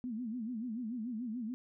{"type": "tone with vibrato", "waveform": "sine", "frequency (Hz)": 233.1, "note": "A#3", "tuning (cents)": 0, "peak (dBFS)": -36, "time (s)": [0.04, 1.54], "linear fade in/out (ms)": 0, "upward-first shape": "sine", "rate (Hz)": 6.9, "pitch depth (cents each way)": 160, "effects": []}